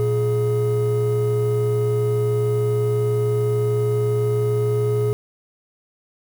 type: tone pair together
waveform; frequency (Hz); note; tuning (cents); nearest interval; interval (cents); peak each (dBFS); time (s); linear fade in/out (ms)
triangle; 117.48 / 419.6; A#2 / G#4; +14 / +18; octave + minor seventh; 2204; -17; 0-5.13; 0
effects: tanh soft clip ceiling -11 dBFS + 7-bit